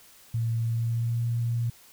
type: tone with pitch glide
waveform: sine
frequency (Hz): 114.8 to 117.69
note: A#2 to A#2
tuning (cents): -26 to +17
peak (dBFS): -24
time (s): 0.34-1.7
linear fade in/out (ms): 5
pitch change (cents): +43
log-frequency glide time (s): 0.65-1.23
effects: white hiss -54 dBFS RMS until 1.92 s